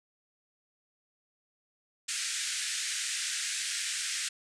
white band-pass noise, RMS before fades -34 dBFS, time 2.08-4.29 s, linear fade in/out 10 ms, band 1500 to 9100 Hz, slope 48 dB/octave, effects none

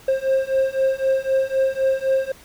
triangle beating tone pair, 530 / 533.9 Hz, C5 / C5, +22 / +35 cents, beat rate 3.9 Hz, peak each -19 / -18 dBFS, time 0.08-2.32 s, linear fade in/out 5 ms, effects pink hiss -47 dBFS RMS until 2.44 s

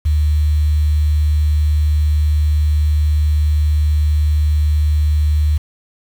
sine tone with quantisation, 75.4 Hz, D2, 46 cents sharp, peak -11 dBFS, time 0.05-5.58 s, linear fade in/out 10 ms, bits 6, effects none

